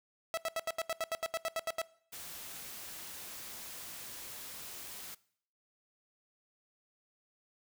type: tone bursts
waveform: sawtooth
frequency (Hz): 655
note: E5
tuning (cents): -11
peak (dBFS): -28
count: 14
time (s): 0.34-1.816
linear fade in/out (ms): 0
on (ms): 33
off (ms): 78
type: noise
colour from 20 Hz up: white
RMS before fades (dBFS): -46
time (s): 2.12-5.15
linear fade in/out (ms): 10
effects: noise-tail reverb RT60 0.6 s tail -21 dB re dry